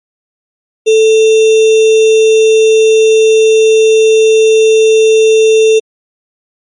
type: tone with sample-and-hold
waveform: sine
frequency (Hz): 440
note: A4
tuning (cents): 0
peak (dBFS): -3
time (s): 0.86-5.8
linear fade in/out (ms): 20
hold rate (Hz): 3150
effects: low-pass 9000 Hz 12 dB/octave + MP3 48 kbps